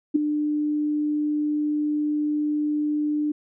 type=tone with ADSR envelope; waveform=sine; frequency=298.8 Hz; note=D4; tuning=30 cents sharp; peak=-12 dBFS; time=0.14-3.32 s; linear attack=18 ms; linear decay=7 ms; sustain=-9 dB; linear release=7 ms; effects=none